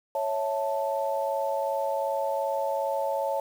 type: chord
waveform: sine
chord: A major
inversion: first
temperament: equal with one note detuned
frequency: 554.4 / 657 / 880 Hz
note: C#5 / E5 / A5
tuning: 0 / -6 / 0 cents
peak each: -28 / -32 / -30 dBFS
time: 0.15-3.4 s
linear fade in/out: 2 ms
effects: 8-bit